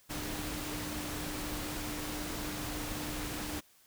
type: tone in noise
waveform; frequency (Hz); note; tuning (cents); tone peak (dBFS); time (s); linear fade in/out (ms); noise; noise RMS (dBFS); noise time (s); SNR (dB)
sine; 300; D4; +37; -42; 0.09-3.61; 20; pink; -39; 0.09-3.61; -6
effects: white hiss -64 dBFS RMS until 3.86 s